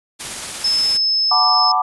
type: noise with tremolo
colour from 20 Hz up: white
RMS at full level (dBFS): -26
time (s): 0.19-0.98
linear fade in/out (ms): 20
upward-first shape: triangle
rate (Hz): 17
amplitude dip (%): 25
type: tone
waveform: sine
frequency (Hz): 5220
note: E8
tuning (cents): -18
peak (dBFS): -14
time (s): 0.64-1.72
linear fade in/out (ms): 5
type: chord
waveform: sine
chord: B minor seventh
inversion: second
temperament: equal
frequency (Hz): 740 / 880 / 987.8 / 1174.7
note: F#5 / A5 / B5 / D6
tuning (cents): 0 / 0 / 0 / 0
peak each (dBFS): -19 / -21 / -22 / -17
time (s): 1.31-1.82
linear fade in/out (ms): 5
effects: resampled to 24000 Hz